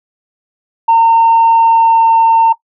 sine tone with pitch glide, 913 to 907.7 Hz, A#5 to A#5, -36 to -46 cents, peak -3 dBFS, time 0.88-2.53 s, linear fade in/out 10 ms, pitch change -10 cents, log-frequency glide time 1.57-2.1 s, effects noise-tail reverb RT60 0.1 s tail -18 dB re dry + tanh soft clip ceiling -2 dBFS

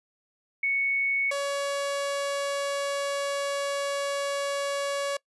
sine / sawtooth tone pair in turn, 2217 / 562.5 Hz, C#7 / C#5, 0 / +25 cents, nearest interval 2 octaves, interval 2375 cents, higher first, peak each -23 dBFS, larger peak neither, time 0.63-1.31 / 1.31-5.17 s, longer second, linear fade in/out 5 ms, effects noise-tail reverb RT60 0.1 s tail -23 dB re dry + resampled to 24000 Hz

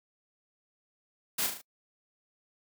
white noise with echo, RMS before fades -30 dBFS, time 1.38-1.47 s, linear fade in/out 10 ms, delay 37 ms, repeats 4, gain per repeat -5 dB, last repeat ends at 1.618 s, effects noise-tail reverb RT60 0.1 s tail -26 dB re dry + high-pass 150 Hz 12 dB/octave

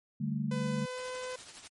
sine chord, D suspended fourth, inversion none, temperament equal with one note detuned, 146.32 / 196 / 220 Hz, D3 / G3 / A3, -6 / 0 / 0 cents, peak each -34 / -36 / -34 dBFS, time 0.2-0.86 s, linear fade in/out 10 ms
sawtooth tone with pitch glide, 503 to 507.1 Hz, B4 to B4, +32 to +46 cents, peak -33 dBFS, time 0.51-1.36 s, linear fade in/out 5 ms, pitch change +14 cents, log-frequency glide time 0.72-1.13 s
white noise with tremolo, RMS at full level -45 dBFS, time 0.97-1.68 s, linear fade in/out 10 ms, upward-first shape triangle, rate 12 Hz, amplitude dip 65%
effects low-pass 10000 Hz 12 dB/octave + MP3 48 kbps

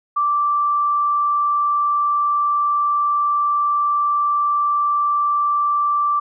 sine tone, 1170 Hz, D6, 7 cents flat, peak -15 dBFS, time 0.16-6.2 s, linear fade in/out 10 ms, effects none

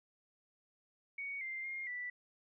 sine tone with pitch steps, 2235 / 2094 / 2126 / 1970 Hz, C#7 / C7 / C7 / B6, +14 / +1 / +27 / -5 cents, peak -39 dBFS, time 1.18-2.1 s, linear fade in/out 5 ms, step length 230 ms, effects none

